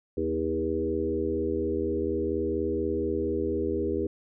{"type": "harmonic tone with a mistuned harmonic", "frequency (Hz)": 80.5, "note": "E2", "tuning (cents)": -41, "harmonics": [1, 3, 4, 5, 6], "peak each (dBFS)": [-35, -35, -31, -29, -33], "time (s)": [0.17, 4.07], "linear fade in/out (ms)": 5, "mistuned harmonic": 4, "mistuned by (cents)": -20, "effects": []}